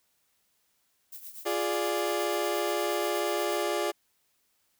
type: noise with tremolo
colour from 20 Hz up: violet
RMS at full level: -41 dBFS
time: 1.12-3.63 s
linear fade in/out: 5 ms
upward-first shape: triangle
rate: 8.4 Hz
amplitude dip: 75%
type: chord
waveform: 30% pulse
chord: D diminished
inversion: first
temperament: equal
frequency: 349.2 / 415.3 / 587.3 Hz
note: F4 / Ab4 / D5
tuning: 0 / 0 / 0 cents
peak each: -29 dBFS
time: 1.45-3.92 s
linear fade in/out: 20 ms
effects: white hiss -72 dBFS RMS until 4.79 s